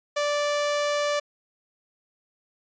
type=tone; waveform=sawtooth; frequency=585 Hz; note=D5; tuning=7 cents flat; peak=-19 dBFS; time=0.16-1.2 s; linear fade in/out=10 ms; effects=resampled to 16000 Hz